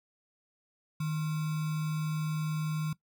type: tone with sample-and-hold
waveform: sine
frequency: 155.56 Hz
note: D#3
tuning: in tune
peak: -29 dBFS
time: 1-2.93 s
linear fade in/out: 5 ms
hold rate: 1225 Hz
effects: noise-tail reverb RT60 0.1 s tail -19 dB re dry